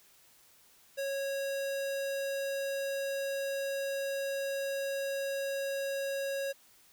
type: tone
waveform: square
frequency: 550 Hz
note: C#5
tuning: 14 cents flat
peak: -33 dBFS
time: 0.97-6.53 s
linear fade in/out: 20 ms
effects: white hiss -62 dBFS RMS until 6.92 s